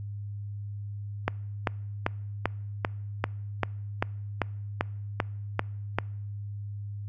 click train, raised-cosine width 0.5 ms, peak -9 dBFS, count 13, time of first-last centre 1.28-5.986 s, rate 2.55 Hz, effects noise-tail reverb RT60 0.8 s tail -26 dB re dry + added 102 Hz sine -34 dBFS peak until 7.08 s

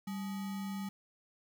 sine tone with sample-and-hold, 196.1 Hz, G3, 1 cent sharp, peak -36 dBFS, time 0.07-0.89 s, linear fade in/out 5 ms, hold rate 1050 Hz, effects none

